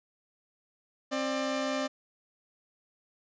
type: tone pair together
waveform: sawtooth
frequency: 265.5 / 596 Hz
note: C4 / D5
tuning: +25 / +25 cents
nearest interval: octave + major second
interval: 1400 cents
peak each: -28 dBFS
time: 1.11-1.88 s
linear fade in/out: 20 ms
effects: resampled to 16000 Hz